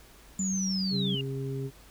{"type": "linear sweep", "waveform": "sine", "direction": "down", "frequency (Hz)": [7160, 2770], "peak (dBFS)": -31, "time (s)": [0.39, 1.21], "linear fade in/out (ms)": 2}
{"type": "tone", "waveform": "sine", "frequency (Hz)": 190.8, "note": "G3", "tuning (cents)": -47, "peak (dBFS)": -28, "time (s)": [0.39, 1.15], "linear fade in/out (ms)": 5}
{"type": "harmonic tone", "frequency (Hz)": 134.9, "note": "C#3", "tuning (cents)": -47, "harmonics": [1, 2, 3], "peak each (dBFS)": [-32, -40, -37], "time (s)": [0.9, 1.71], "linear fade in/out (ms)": 50}
{"effects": ["added 50 Hz sine -55 dBFS peak until 1.9 s", "pink hiss -55 dBFS RMS until 1.9 s"]}